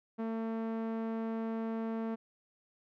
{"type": "tone with low-pass filter", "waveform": "sawtooth", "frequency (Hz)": 225, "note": "A3", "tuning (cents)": 39, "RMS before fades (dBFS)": -36, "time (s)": [0.18, 2.16], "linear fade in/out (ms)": 20, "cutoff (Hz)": 1200, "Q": 0.59, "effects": []}